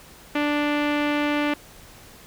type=tone with low-pass filter; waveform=sawtooth; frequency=293.8 Hz; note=D4; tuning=1 cent sharp; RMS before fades=-23 dBFS; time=0.35-1.54 s; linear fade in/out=5 ms; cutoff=2600 Hz; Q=2; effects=pink hiss -47 dBFS RMS until 2.26 s